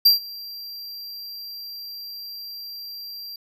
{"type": "tone with ADSR envelope", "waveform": "square", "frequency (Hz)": 4733, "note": "D8", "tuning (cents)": 13, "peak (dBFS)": -10, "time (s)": [0.05, 3.36], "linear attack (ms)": 10, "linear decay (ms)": 130, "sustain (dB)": -24, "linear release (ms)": 3, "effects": []}